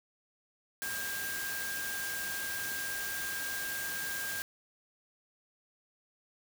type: tone in noise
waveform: sine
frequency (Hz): 1603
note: G6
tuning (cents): +38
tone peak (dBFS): -37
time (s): 0.82-4.42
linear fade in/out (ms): 0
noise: white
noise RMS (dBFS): -39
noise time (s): 0.82-4.42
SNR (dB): -1
effects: none